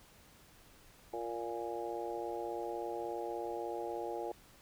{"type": "harmonic tone with a mistuned harmonic", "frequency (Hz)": 116.54, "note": "A#2", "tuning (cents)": 0, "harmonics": [3, 4, 5, 6, 7], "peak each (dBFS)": [-42, -42, -45, -46, -43], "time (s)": [1.13, 4.32], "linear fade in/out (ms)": 5, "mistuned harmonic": 7, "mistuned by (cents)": 21, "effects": ["pink hiss -61 dBFS RMS until 4.61 s"]}